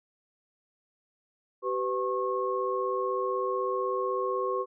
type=tone cluster; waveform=sine; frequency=385 / 501 / 1087 Hz; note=G4 / B4 / C#6; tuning=-31 / +25 / -34 cents; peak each=-31 dBFS; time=1.62-4.66 s; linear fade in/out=50 ms; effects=none